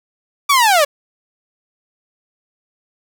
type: linear sweep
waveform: sawtooth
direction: down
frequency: 1174.7 to 550 Hz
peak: -6 dBFS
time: 0.49-0.85 s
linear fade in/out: 10 ms
effects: 8-bit